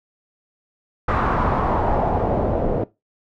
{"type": "noise with low-pass filter sweep", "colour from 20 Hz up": "pink", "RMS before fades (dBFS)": -20, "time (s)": [1.08, 2.84], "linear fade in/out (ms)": 5, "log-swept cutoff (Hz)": [1300, 510], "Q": 2.5, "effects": ["noise-tail reverb RT60 0.2 s tail -18 dB re dry"]}